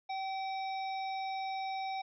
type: harmonic tone with a mistuned harmonic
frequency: 770 Hz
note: G5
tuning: 31 cents flat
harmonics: 1 / 3 / 5 / 7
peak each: -35 / -45 / -49 / -52 dBFS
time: 0.09-2.02 s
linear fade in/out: 10 ms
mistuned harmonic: 5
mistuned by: -34 cents
effects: none